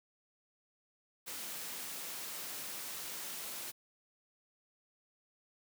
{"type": "noise", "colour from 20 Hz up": "white", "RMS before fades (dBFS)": -43, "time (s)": [1.26, 3.72], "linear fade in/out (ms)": 20, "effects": ["high-pass 150 Hz 12 dB/octave"]}